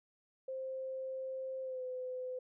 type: tone with pitch glide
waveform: sine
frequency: 525 to 508 Hz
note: C5 to B4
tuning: +6 to +49 cents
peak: -38 dBFS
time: 0.48-2.39 s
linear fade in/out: 5 ms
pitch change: -57 cents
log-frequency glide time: 1.62-1.83 s
effects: none